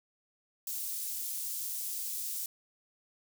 white high-pass noise, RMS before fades -37 dBFS, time 0.67-2.46 s, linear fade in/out 2 ms, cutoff 6600 Hz, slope 12 dB/octave, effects none

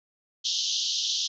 pink band-pass noise, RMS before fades -28 dBFS, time 0.44-1.28 s, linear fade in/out 20 ms, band 3000 to 6400 Hz, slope 96 dB/octave, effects none

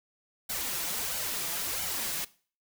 white noise with flanger, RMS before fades -33 dBFS, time 0.49-2.25 s, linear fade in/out 10 ms, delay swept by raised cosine 1.3 to 6.1 ms, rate 1.5 Hz, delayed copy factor +0.65, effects noise-tail reverb RT60 0.4 s tail -19 dB re dry

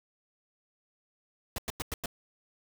pink noise bursts, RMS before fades -34 dBFS, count 5, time 1.56-2.059 s, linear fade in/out 2 ms, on 23 ms, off 96 ms, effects none

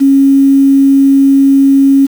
sine tone with quantisation, 274.1 Hz, C#4, 19 cents flat, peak -3 dBFS, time 0-2.07 s, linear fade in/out 20 ms, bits 5, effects none

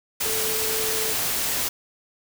sine tone in noise, 440 Hz, A4, in tune, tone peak -30 dBFS, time 0.25-1.13 s, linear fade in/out 10 ms, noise white, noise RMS -25 dBFS, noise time 0.2-1.69 s, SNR -8 dB, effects none

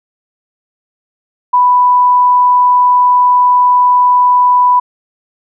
sine tone, 990 Hz, B5, 4 cents sharp, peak -5 dBFS, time 1.53-4.8 s, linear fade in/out 10 ms, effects none

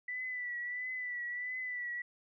sine tone with vibrato, 1975.5 Hz, B6, in tune, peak -36 dBFS, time 0.08-2.02 s, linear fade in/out 5 ms, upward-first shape triangle, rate 1.5 Hz, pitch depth 49 cents each way, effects none

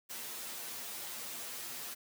white noise with comb filter, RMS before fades -43 dBFS, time 0.09-1.95 s, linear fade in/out 20 ms, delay 8.6 ms, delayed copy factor +0.9, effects high-pass 150 Hz 12 dB/octave

